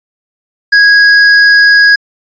square tone, 1654 Hz, G#6, 8 cents flat, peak -3 dBFS, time 0.72-1.96 s, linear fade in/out 10 ms, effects resampled to 16000 Hz

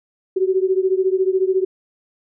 sine beating tone pair, 372.7 / 386.7 Hz, F#4 / G4, +13 / -24 cents, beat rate 14 Hz, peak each -17 / -19 dBFS, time 0.36-1.65 s, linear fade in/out 10 ms, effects none

